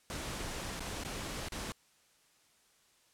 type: noise with dropouts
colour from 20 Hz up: pink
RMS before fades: -40 dBFS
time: 0.1-1.72 s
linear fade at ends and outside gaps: 0 ms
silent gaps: 0.795-0.805 / 1.036-1.049 / 1.485-1.521 s
effects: white hiss -68 dBFS RMS until 3.13 s + low-pass 10000 Hz 12 dB/octave